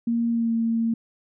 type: tone with pitch glide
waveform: sine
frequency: 233.1 to 228.4 Hz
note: A#3 to A#3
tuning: 0 to -35 cents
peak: -20 dBFS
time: 0.07-0.94 s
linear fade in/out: 5 ms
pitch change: -35 cents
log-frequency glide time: 0.3-0.53 s
effects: none